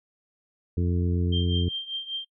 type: harmonic tone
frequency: 87.9 Hz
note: F2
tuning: 12 cents sharp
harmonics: 1 / 2 / 3 / 4 / 5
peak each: -23 / -29 / -33 / -35 / -37 dBFS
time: 0.77-1.69 s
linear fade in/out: 5 ms
type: tone with tremolo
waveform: sine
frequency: 3167 Hz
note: G7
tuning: 17 cents sharp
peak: -26 dBFS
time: 1.32-2.25 s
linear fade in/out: 10 ms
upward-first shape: triangle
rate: 5.1 Hz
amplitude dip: 85%
effects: noise-tail reverb RT60 0.1 s tail -24 dB re dry